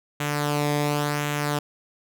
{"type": "tone with flanger", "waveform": "sawtooth", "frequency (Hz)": 146.83, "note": "D3", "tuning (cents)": 0, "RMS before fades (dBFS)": -25, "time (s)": [0.2, 1.59], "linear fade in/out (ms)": 5, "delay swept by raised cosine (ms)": [0.2, 0.71], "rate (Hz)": 0.92, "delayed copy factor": -0.55, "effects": []}